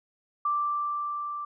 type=tone with level ramp; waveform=sine; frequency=1174.7 Hz; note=D6; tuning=in tune; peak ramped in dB=-23 to -32 dBFS; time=0.45-1.45 s; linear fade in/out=5 ms; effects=none